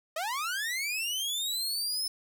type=linear sweep; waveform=sawtooth; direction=up; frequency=602 to 5274 Hz; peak=-27 dBFS; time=0.16-2.08 s; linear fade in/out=5 ms; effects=none